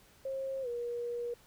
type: tone with pitch glide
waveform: sine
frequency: 536 to 477.5 Hz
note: C5 to A#4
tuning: +42 to +42 cents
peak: -34 dBFS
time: 0.25-1.34 s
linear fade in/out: 5 ms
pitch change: -200 cents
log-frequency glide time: 0.62-0.68 s
effects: pink hiss -62 dBFS RMS until 1.46 s